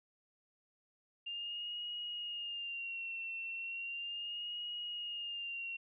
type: tone with vibrato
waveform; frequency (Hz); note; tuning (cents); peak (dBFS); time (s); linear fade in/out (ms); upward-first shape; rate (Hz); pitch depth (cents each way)
sine; 2794; F7; 0; -39; 1.26-5.77; 10; sine; 0.36; 58
effects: none